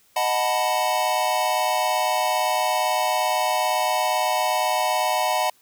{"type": "chord", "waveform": "square", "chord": "B dominant seventh", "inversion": "first", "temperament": "equal", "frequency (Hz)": [622.3, 740, 880, 987.8], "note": ["D#5", "F#5", "A5", "B5"], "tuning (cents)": [0, 0, 0, 0], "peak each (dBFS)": [-27, -25, -27, -27], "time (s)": [0.16, 5.5], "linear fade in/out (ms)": 5, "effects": ["white hiss -59 dBFS RMS until 5.61 s"]}